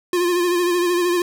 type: tone with vibrato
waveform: square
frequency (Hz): 352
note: F4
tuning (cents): +14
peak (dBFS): -17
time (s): 0.13-1.22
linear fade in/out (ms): 2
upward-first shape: sine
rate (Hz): 13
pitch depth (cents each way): 42
effects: none